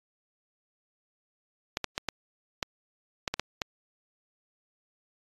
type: clicks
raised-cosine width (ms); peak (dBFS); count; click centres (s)
0.2; -11; 9; 1.771 / 1.843 / 1.979 / 2.087 / 2.628 / 3.278 / 3.34 / 3.396 / 3.618
effects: AAC 32 kbps